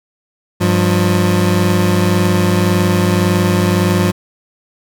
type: tone pair together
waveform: 25% pulse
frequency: 99.73 / 177.7 Hz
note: G2 / F3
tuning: +30 / +30 cents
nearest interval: minor seventh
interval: 1000 cents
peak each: -10 dBFS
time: 0.6-4.12 s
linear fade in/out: 20 ms
effects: none